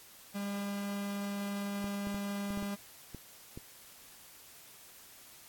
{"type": "tone", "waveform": "45% pulse", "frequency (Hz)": 201.1, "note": "G3", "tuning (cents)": 44, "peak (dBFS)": -35, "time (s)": [0.34, 2.76], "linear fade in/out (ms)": 20}
{"type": "clicks", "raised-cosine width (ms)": 3, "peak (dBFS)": -30, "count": 8, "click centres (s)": [1.843, 2.071, 2.145, 2.505, 2.574, 2.626, 3.147, 3.575]}
{"effects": ["white hiss -55 dBFS RMS until 5.48 s", "AAC 64 kbps"]}